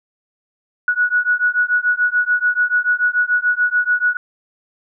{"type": "beating tone pair", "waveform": "sine", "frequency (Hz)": [1462, 1468.9], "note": ["F#6", "F#6"], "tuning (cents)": [-21, -13], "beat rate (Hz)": 6.9, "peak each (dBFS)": -17, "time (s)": [0.88, 4.17], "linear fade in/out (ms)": 2, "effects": []}